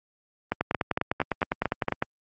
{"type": "two click trains", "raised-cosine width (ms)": 0.5, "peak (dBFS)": [-9, -9], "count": [7, 15], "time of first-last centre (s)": [[0.52, 1.884], [0.61, 2.024]], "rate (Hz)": [4.4, 9.9], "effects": ["high-pass 80 Hz 12 dB/octave", "Opus 32 kbps"]}